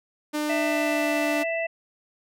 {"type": "tone with pitch glide", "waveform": "sawtooth", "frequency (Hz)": [300, 295.9], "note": ["D4", "D4"], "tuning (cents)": [37, 13], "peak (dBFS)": -21, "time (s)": [0.33, 1.44], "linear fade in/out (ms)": 20, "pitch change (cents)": -24, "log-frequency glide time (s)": [0.68, 1.1]}
{"type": "harmonic tone", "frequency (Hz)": 662, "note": "E5", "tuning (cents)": 7, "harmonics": [1, 3, 4], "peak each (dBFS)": [-26, -31, -32], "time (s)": [0.49, 1.67], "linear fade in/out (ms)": 10}
{"effects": []}